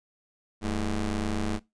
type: ring-modulated tone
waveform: 25% pulse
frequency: 102 Hz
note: G#2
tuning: 31 cents flat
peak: -20 dBFS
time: 0.61-1.6 s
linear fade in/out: 50 ms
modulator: 116 Hz
effects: noise-tail reverb RT60 0.2 s tail -20 dB re dry + resampled to 22050 Hz